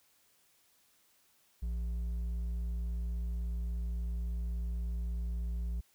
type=tone with hard clipping; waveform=sine; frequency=58.2 Hz; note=A#1; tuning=2 cents flat; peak=-34 dBFS; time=1.62-5.81 s; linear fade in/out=10 ms; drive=4 dB; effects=white hiss -69 dBFS RMS until 5.94 s